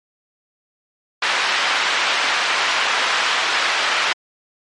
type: band-pass noise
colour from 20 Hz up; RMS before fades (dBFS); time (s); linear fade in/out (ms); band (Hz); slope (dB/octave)
pink; -19; 1.22-4.13; 5; 1100 to 3600; 12
effects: low-pass 8000 Hz 12 dB/octave + MP3 48 kbps